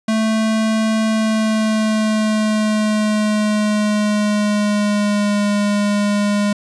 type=tone with pitch glide; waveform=square; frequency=220 to 205.3 Hz; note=A3 to G#3; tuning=0 to -20 cents; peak=-15 dBFS; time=0.08-6.53 s; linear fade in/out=5 ms; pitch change=-120 cents; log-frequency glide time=1.06-5.43 s; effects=resampled to 22050 Hz + 8-bit